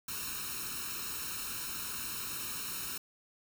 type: noise with comb filter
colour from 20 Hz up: white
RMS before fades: -39 dBFS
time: 0.08-2.98 s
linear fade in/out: 5 ms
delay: 0.74 ms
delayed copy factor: +0.9
effects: none